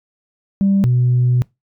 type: tone pair in turn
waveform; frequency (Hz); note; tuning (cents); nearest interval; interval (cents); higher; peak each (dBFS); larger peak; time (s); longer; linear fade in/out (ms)
sine; 196.7 / 123.91; G3 / B2; +6 / +6; minor sixth; 800; first; -10; neither; 0.61-0.84 / 0.84-1.42; second; 0
effects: noise-tail reverb RT60 0.2 s tail -24 dB re dry + tanh soft clip ceiling -8 dBFS